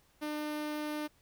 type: tone with notch filter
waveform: sawtooth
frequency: 300.9 Hz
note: D4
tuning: 42 cents sharp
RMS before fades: -37 dBFS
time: 0.21-1.08 s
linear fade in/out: 20 ms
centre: 7300 Hz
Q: 1.7
effects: pink hiss -68 dBFS RMS until 1.21 s